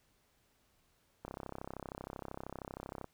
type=click train; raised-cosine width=1 ms; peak=-28 dBFS; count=60; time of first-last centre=1.25-3.043 s; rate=32.9 Hz; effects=pink hiss -73 dBFS RMS until 3.13 s